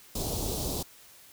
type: band-stop noise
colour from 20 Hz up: pink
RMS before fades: -32 dBFS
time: 0.15-0.83 s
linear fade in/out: 5 ms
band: 820 to 3800 Hz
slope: 24 dB/octave
effects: white hiss -54 dBFS RMS until 1.32 s